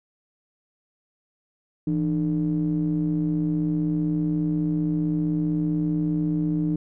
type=ring-modulated tone; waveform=triangle; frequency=67.9 Hz; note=C#2; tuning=35 cents flat; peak=-16 dBFS; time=1.87-6.76 s; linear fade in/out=5 ms; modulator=234 Hz; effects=none